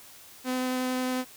sawtooth tone with vibrato, 254.8 Hz, C4, 46 cents flat, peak -23 dBFS, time 0.44-1.25 s, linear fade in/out 50 ms, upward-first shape triangle, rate 11 Hz, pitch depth 8 cents each way, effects white hiss -50 dBFS RMS until 1.36 s

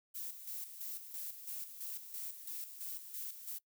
violet noise with tremolo, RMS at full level -43 dBFS, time 0.14-3.59 s, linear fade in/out 20 ms, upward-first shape square, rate 3 Hz, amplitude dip 60%, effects noise-tail reverb RT60 0.1 s tail -21 dB re dry

